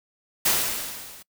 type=noise with level ramp; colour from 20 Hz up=white; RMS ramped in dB=-19 to -46 dBFS; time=0.45-1.23 s; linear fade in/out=10 ms; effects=noise-tail reverb RT60 0.1 s tail -24 dB re dry